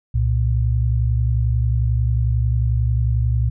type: tone pair together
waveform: sine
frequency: 65.36 / 116.54 Hz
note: C2 / A#2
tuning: -1 / 0 cents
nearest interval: minor seventh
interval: 1001 cents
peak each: -18 dBFS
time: 0.14-3.5 s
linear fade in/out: 10 ms
effects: none